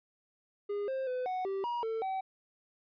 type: tone with pitch steps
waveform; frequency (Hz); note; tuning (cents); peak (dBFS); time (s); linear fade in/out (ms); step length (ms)
triangle; 408.6 / 529 / 505 / 740 / 389.4 / 955 / 447.6 / 764; G#4 / C5 / B4 / F#5 / G4 / A#5 / A4 / G5; -28 / +19 / +39 / 0 / -12 / +42 / +30 / -45; -30; 0.69-2.21; 10; 190
effects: resampled to 11025 Hz